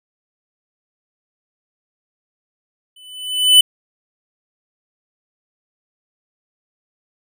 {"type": "tone with exponential growth", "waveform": "square", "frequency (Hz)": 3002, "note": "F#7", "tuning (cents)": 24, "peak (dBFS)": -4, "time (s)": [2.96, 3.61], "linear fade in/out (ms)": 5, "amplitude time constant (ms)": 140, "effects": []}